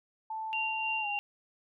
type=tone with pitch glide; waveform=sine; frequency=880 to 821.1 Hz; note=A5 to G#5; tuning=0 to -20 cents; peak=-34 dBFS; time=0.3-1.19 s; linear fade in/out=5 ms; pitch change=-120 cents; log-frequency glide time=1-1.07 s
type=tone with tremolo; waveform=sine; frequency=2771 Hz; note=F7; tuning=14 cents flat; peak=-30 dBFS; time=0.53-1.19 s; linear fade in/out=0 ms; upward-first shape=sine; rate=3.2 Hz; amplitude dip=35%
effects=none